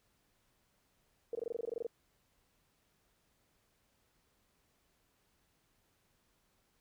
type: tone bursts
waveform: sine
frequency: 466.2 Hz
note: A#4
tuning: in tune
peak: -34 dBFS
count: 13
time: 1.33-1.867 s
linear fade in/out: 2 ms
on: 21 ms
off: 22 ms
effects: pink hiss -75 dBFS RMS until 6.8 s